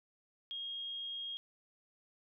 sine tone, 3256 Hz, G#7, 35 cents flat, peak -39 dBFS, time 0.51-1.37 s, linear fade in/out 0 ms, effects none

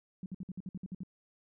sine tone bursts, 185 Hz, F#3, in tune, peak -37 dBFS, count 10, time 0.23-1.034 s, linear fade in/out 2 ms, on 30 ms, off 56 ms, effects none

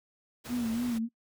pink noise, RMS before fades -43 dBFS, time 0.44-0.99 s, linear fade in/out 20 ms
sine tone with vibrato, 235 Hz, A#3, 14 cents sharp, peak -28 dBFS, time 0.48-1.09 s, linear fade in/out 50 ms, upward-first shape sine, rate 3.4 Hz, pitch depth 82 cents each way
effects noise-tail reverb RT60 0.1 s tail -25 dB re dry + high-pass 60 Hz 12 dB/octave

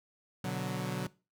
sawtooth chord, B minor, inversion none, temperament equal with one note detuned, 123.47 / 145.73 / 185 Hz, B2 / D3 / F#3, 0 / -13 / 0 cents, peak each -35 / -34 / -32 dBFS, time 0.44-1.07 s, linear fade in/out 5 ms, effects noise-tail reverb RT60 0.3 s tail -20 dB re dry

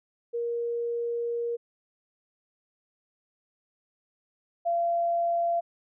sine tone pair in turn, 471 / 684.2 Hz, A#4 / F5, +18 / -36 cents, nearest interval tritone, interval 646 cents, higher second, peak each -27 / -23 dBFS, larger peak second, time 0.33-1.57 / 4.65-5.61 s, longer first, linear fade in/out 20 ms, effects none

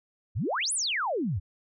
sine exponential two-way sweep, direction up then down, 78 to 10890 to 78 Hz, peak -26 dBFS, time 0.35-1.4 s, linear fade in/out 20 ms, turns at 0.73 s, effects none

